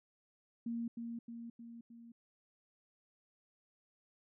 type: tone with echo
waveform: sine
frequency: 233.1 Hz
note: A#3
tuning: in tune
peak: -36 dBFS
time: 0.66-0.88 s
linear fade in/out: 5 ms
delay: 310 ms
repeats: 4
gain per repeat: -4 dB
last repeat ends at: 2.12 s
effects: none